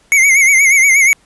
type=tone with vibrato; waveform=square; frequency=2173 Hz; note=C#7; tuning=35 cents flat; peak=-7 dBFS; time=0.12-1.13 s; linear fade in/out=0 ms; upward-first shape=sine; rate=8.4 Hz; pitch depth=85 cents each way; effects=pink hiss -52 dBFS RMS until 1.25 s + resampled to 24000 Hz